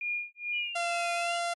sine tone with tremolo, 2423 Hz, D#7, 47 cents flat, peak -28 dBFS, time 0.01-0.73 s, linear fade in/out 2 ms, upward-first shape sine, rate 2.3 Hz, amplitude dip 100%
sine linear two-way sweep, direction down then up, 2964 to 2444 to 2935 Hz, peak -35 dBFS, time 0.52-1.4 s, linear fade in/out 50 ms, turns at 1.13 s
sawtooth tone, 689 Hz, F5, 24 cents flat, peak -25 dBFS, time 0.75-1.54 s, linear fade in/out 10 ms
effects MP3 48 kbps

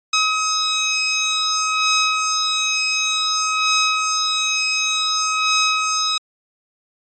10% pulse beating tone pair, 1271 / 1271.55 Hz, D#6 / D#6, +36 / +37 cents, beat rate 0.55 Hz, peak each -10 / -14 dBFS, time 0.13-6.18 s, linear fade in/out 5 ms, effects resampled to 16000 Hz

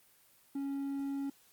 triangle tone, 277.2 Hz, C#4, in tune, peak -32 dBFS, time 0.55-1.3 s, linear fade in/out 5 ms, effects white hiss -65 dBFS RMS until 1.52 s + Opus 24 kbps

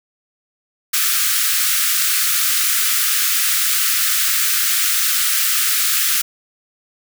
white high-pass noise, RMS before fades -17 dBFS, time 0.93-6.22 s, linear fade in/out 10 ms, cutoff 1200 Hz, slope 96 dB/octave, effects none

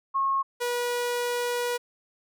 sine / sawtooth tone pair in turn, 1087 / 484.8 Hz, C#6 / B4, -34 / -32 cents, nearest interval octave + major second, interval 1398 cents, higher first, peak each -22 dBFS, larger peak neither, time 0.14-0.43 / 0.6-1.78 s, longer second, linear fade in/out 20 ms, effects none

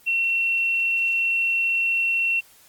sine tone, 2718 Hz, F7, 48 cents flat, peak -19 dBFS, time 0.06-2.41 s, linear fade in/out 20 ms, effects white hiss -53 dBFS RMS until 2.68 s + Opus 24 kbps

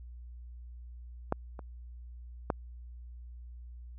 clicks, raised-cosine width 1 ms, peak -14 / -29 / -14 dBFS, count 3, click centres 1.324 / 1.592 / 2.502 s, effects added 60 Hz sine -44 dBFS peak until 3.98 s

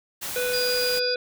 white noise, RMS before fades -32 dBFS, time 0.21-1 s, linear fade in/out 20 ms
harmonic tone, 495.5 Hz, B4, 6 cents sharp, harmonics 1 / 3 / 5 / 7 / 8, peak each -25 / -31 / -35 / -41 / -42 dBFS, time 0.36-1.16 s, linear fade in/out 2 ms
sine tone, 4842 Hz, D#8, 48 cents flat, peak -25 dBFS, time 0.53-1.15 s, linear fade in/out 10 ms
effects none

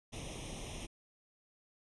pink noise with comb filter, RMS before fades -44 dBFS, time 0.12-0.87 s, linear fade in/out 20 ms, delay 0.33 ms, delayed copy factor +0.85, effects resampled to 24000 Hz

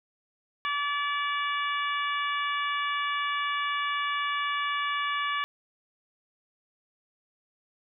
harmonic tone, 576 Hz, D5, 34 cents flat, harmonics 2 / 3 / 4 / 5 / 6, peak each -29 / -33 / -35 / -37 / -39 dBFS, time 0.65-5.44 s, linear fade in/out 0 ms, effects none

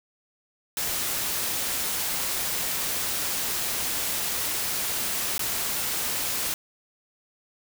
white noise with dropouts, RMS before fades -28 dBFS, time 0.77-6.54 s, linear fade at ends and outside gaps 1 ms, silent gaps 5.38-5.393 s, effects none

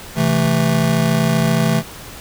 square chord, A minor, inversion first, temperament just, 132 / 165 / 220 Hz, C3 / E3 / A3, +16 / +2 / 0 cents, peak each -20 / -18 / -19 dBFS, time 0.15-1.83 s, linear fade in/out 50 ms, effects pink hiss -35 dBFS RMS until 2.2 s

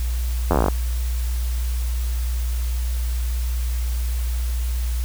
slowing click train, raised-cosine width 1 ms, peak -4 dBFS, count 12, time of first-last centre 0.51-0.684 s, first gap 11 ms, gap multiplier 1.07, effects added 60 Hz sine -20 dBFS peak until 5.04 s + white hiss -38 dBFS RMS until 5.04 s

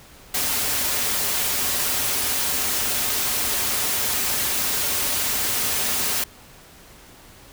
white noise with comb filter, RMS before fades -23 dBFS, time 0.34-6.24 s, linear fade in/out 5 ms, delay 6 ms, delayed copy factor -0.5, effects pink hiss -47 dBFS RMS until 7.52 s

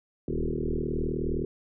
sine tone with frequency modulation, 199.2 Hz, G3, 28 cents sharp, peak -26 dBFS, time 0.28-1.45 s, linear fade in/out 2 ms, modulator 39.5 Hz, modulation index 5.6, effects none

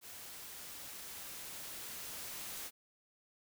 white noise with level ramp, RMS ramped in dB -50 to -44 dBFS, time 0.01-2.71 s, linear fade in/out 50 ms, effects none

